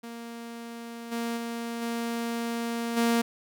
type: tone with level steps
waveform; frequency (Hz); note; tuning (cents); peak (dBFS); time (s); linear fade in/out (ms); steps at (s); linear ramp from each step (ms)
sawtooth; 233.1; A#3; 0; -34 / -25 / -28 / -25 / -18; 0.03-3.22; 10; 1.11 / 1.36 / 1.81 / 2.96; 20
effects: none